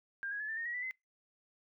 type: tone with pitch steps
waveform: sine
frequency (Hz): 1600 / 1657.4 / 1716.8 / 1778.4 / 1842.2 / 1908.2 / 1976.7 / 2048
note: G6 / G#6 / A6 / A6 / A#6 / A#6 / B6 / C7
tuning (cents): +35 / -4 / -43 / +18 / -21 / +40 / +1 / -38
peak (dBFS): -36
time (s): 0.23-0.91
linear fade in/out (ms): 0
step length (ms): 85
effects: noise-tail reverb RT60 0.2 s tail -26 dB re dry